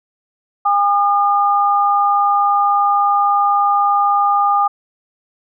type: tone pair together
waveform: sine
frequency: 810 / 1213.6 Hz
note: G#5 / D#6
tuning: -43 / -44 cents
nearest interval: perfect fifth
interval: 699 cents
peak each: -14 dBFS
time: 0.65-4.68 s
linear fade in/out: 10 ms
effects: none